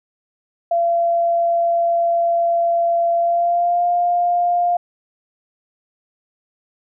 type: tone with pitch glide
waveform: sine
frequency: 682 to 702.4 Hz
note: F5 to F5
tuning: -41 to +10 cents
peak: -14 dBFS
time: 0.71-4.77 s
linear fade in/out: 5 ms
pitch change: +51 cents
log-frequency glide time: 3.16-3.85 s
effects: none